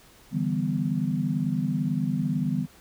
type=chord; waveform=sine; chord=E minor seventh; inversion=third; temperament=equal; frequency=146.83 / 164.81 / 196 / 246.9 Hz; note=D3 / E3 / G3 / B3; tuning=0 / 0 / 0 / 0 cents; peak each=-29 dBFS; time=0.31-2.67 s; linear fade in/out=50 ms; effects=pink hiss -54 dBFS RMS until 2.8 s